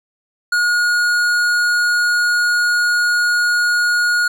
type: tone with tanh clipping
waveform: sine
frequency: 1440 Hz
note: F#6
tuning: 47 cents flat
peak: -15 dBFS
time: 0.52-4.28 s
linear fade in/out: 5 ms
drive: 14 dB
effects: none